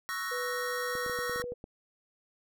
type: chord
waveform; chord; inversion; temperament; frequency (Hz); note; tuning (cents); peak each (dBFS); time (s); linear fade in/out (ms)
square; F# dominant seventh; second; equal; 1108.7 / 1318.5 / 1480 / 1864.7; C#6 / E6 / F#6 / A#6; 0 / 0 / 0 / 0; -41 / -40 / -42 / -37; 0.09-1.42; 0
type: tone with pitch glide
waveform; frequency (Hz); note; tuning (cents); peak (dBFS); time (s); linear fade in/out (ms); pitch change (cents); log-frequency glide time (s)
sine; 493.9 to 488.2; B4 to B4; 0 to -20; -35; 0.31-1.54; 10; -20; 0.95-1.39
type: clicks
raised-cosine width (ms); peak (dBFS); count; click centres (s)
2; -30; 10; 0.953 / 1.063 / 1.097 / 1.189 / 1.296 / 1.36 / 1.399 / 1.441 / 1.521 / 1.641
effects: none